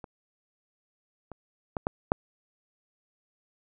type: clicks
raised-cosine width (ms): 1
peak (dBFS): -27 / -26 / -16 / -12 / -7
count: 5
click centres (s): 0.042 / 1.317 / 1.768 / 1.869 / 2.119
effects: none